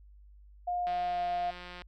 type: tone with pitch glide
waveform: sine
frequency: 711 to 703.6 Hz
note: F5 to F5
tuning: +31 to +13 cents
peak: -29 dBFS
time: 0.67-1.51 s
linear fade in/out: 10 ms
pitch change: -18 cents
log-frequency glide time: 1.07-1.21 s
type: click train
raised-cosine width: 0.3 ms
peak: -29 dBFS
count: 170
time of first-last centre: 0.87-1.819 s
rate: 178 Hz
effects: added 50 Hz sine -52 dBFS peak until 1.87 s